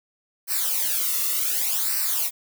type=noise with flanger; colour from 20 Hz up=blue; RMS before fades=-24 dBFS; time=0.47-2.31 s; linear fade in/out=50 ms; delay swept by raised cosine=0.29 to 1.29 ms; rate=0.67 Hz; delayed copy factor=-0.8; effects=none